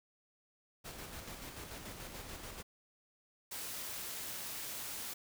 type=noise with tremolo; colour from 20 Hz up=pink; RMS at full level=-46 dBFS; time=0.84-2.63 s; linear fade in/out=20 ms; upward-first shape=square; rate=6.9 Hz; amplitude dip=35%
type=noise; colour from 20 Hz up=white; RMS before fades=-43 dBFS; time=3.51-5.14 s; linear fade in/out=10 ms
effects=none